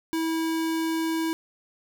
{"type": "tone", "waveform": "square", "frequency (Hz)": 324.7, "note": "E4", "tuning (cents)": -26, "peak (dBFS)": -25, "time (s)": [0.13, 1.33], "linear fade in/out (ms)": 0, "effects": ["10-bit"]}